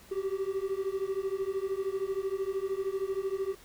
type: beating tone pair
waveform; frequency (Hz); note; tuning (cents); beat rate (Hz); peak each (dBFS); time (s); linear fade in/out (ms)
triangle; 380.4 / 393.4; F#4 / G4; +48 / +6; 13; -31; 0.11-3.55; 10
effects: pink hiss -55 dBFS RMS until 3.64 s